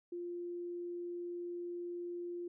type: tone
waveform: sine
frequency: 349.2 Hz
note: F4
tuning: in tune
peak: -39 dBFS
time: 0.12-2.48 s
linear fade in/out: 5 ms
effects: none